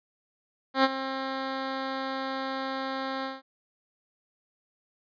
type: tone with ADSR envelope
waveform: 10% pulse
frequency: 266.5 Hz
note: C4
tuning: 32 cents sharp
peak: -9 dBFS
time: 0.74-3.42 s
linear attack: 100 ms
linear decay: 36 ms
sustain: -13 dB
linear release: 180 ms
effects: resampled to 11025 Hz